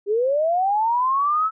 sine linear sweep, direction up, 392.2 to 1318.5 Hz, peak -17 dBFS, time 0.06-1.51 s, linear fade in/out 50 ms, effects none

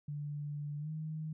sine tone with pitch glide, 146.6 to 156.22 Hz, D3 to D#3, -3 to +7 cents, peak -37 dBFS, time 0.08-1.33 s, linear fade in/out 5 ms, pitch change +110 cents, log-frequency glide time 0.79-0.9 s, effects none

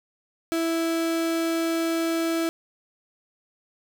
35% pulse tone, 329.7 Hz, E4, in tune, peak -21 dBFS, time 0.52-2.49 s, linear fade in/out 0 ms, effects none

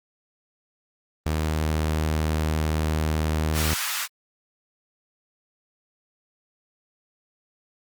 sawtooth tone, 77.9 Hz, D#2, 3 cents sharp, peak -18 dBFS, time 1.26-3.74 s, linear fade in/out 0 ms
pink high-pass noise, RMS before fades -28 dBFS, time 3.53-4.08 s, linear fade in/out 50 ms, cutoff 1100 Hz, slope 24 dB/octave
effects Opus 32 kbps

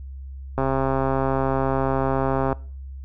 click train, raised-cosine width 1 ms, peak -9 dBFS, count 262, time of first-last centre 0.58-2.528 s, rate 134 Hz, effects noise-tail reverb RT60 0.4 s tail -21 dB re dry + added 67 Hz sine -33 dBFS peak until 3.04 s

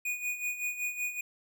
square tone with tremolo, 2464 Hz, D#7, 17 cents flat, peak -30 dBFS, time 0.05-1.21 s, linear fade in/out 5 ms, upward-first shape sine, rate 5.3 Hz, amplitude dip 70%, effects none

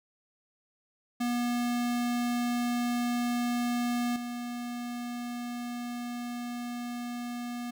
square tone with level steps, 241.5 Hz, B3, 39 cents flat, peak -28 / -35 dBFS, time 1.2-7.71 s, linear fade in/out 10 ms, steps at 4.16 s, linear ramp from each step 2 ms, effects none

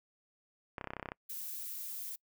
clicks, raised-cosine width 0.5 ms, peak -24 dBFS, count 12, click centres 0.782 / 0.812 / 0.843 / 0.873 / 0.905 / 0.935 / 0.967 / 0.997 / 1.028 / 1.058 / 1.088 / 1.119 s
violet noise, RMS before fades -42 dBFS, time 1.29-2.16 s, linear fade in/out 10 ms
effects noise-tail reverb RT60 0.1 s tail -26 dB re dry

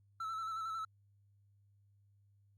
triangle tone with vibrato, 1318.5 Hz, E6, in tune, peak -36 dBFS, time 0.2-0.85 s, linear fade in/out 5 ms, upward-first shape square, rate 11 Hz, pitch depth 28 cents each way, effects added 100 Hz sine -66 dBFS peak until 2.57 s + Opus 48 kbps

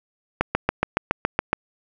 click train, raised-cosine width 0.5 ms, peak -3 dBFS, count 9, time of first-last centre 0.41-1.53 s, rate 7.14 Hz, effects none

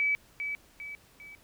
sine tone with echo, 2293 Hz, D7, 42 cents flat, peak -24 dBFS, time 0-0.15 s, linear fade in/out 0 ms, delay 400 ms, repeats 3, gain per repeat -7 dB, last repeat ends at 1.35 s, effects pink hiss -60 dBFS RMS until 1.43 s

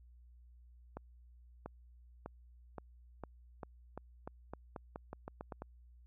accelerating click train, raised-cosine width 1 ms, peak -29 dBFS, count 16, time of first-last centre 0.97-5.62 s, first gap 690 ms, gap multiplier 0.87, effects added 60 Hz sine -57 dBFS peak until 6.06 s

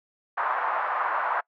pink band-pass noise, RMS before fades -27 dBFS, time 0.37-1.41 s, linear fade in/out 10 ms, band 830 to 1400 Hz, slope 24 dB/octave, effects noise-tail reverb RT60 0.1 s tail -24 dB re dry

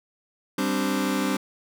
sawtooth chord, G suspended fourth, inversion none, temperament just, 196 / 261.3 / 294 Hz, G3 / C4 / D4, 0 / -2 / +2 cents, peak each -23 dBFS, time 0.58-1.37 s, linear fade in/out 5 ms, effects none

